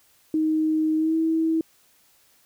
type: tone with pitch glide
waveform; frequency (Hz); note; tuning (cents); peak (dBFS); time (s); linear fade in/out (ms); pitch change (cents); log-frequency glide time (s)
sine; 313.2 to 322.9; D#4 to E4; +11 to -36; -19; 0.34-1.61; 2; +53; 0.97-1.15
effects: white hiss -60 dBFS RMS until 2.45 s